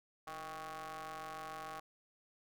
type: ring-modulated tone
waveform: sawtooth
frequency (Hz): 162.4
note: E3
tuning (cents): -26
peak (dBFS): -37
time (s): 0.27-1.8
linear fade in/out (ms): 5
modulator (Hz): 951
effects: none